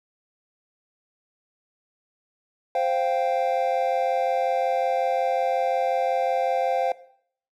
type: chord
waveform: triangle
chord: C suspended fourth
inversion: none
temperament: equal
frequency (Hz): 523.3 / 698.5 / 784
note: C5 / F5 / G5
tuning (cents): 0 / 0 / 0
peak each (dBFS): -23 / -23 / -24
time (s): 2.75-6.92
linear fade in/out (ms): 2
effects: noise-tail reverb RT60 0.6 s tail -17 dB re dry